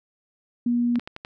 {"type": "tone", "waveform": "sine", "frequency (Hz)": 240, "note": "B3", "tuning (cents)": -49, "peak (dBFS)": -19, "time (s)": [0.66, 0.99], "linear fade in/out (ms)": 5}
{"type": "clicks", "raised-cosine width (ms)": 0.3, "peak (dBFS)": -19, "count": 5, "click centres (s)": [0.957, 0.996, 1.075, 1.164, 1.249]}
{"effects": []}